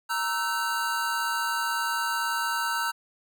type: chord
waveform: square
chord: E diminished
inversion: second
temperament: equal with one note detuned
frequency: 932.3 / 1318.5 / 1527.8 Hz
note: Bb5 / E6 / G6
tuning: 0 / 0 / -45 cents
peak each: -31 dBFS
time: 0.09-2.92 s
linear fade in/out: 20 ms
effects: none